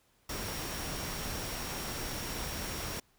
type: tone in noise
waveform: sine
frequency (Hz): 5588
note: F8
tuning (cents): 0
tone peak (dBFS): -46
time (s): 0.29-3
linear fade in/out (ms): 5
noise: pink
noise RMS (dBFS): -38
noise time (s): 0.29-3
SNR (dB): -11
effects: pink hiss -69 dBFS RMS until 3.18 s